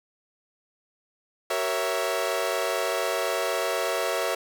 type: chord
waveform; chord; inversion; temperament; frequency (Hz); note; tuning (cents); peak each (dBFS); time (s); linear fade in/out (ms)
sawtooth; G diminished seventh; none; equal with one note detuned; 381.9 / 466.2 / 554.4 / 659.3; G4 / Bb4 / Db5 / Fb5; -45 / 0 / 0 / 0; -29 / -27 / -26 / -25; 1.5-4.35; 5
effects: none